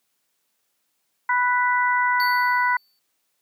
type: harmonic tone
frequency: 493.9 Hz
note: B4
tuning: in tune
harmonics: 2 / 3 / 4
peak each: -20 / -23 / -24 dBFS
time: 1.29-2.77 s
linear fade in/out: 5 ms
type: tone with exponential decay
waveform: square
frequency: 4500 Hz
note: C#8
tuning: 25 cents sharp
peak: -27 dBFS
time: 2.2-2.99 s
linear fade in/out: 0 ms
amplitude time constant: 170 ms
effects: white hiss -72 dBFS RMS until 3.41 s + high-pass 150 Hz 12 dB/octave